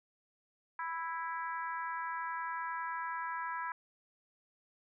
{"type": "harmonic tone", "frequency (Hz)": 329.6, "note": "E4", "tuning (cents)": 0, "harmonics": [3, 4, 5, 6, 7], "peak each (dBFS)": [-38, -43, -42, -50, -55], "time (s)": [0.79, 3.72], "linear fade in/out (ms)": 2, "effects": []}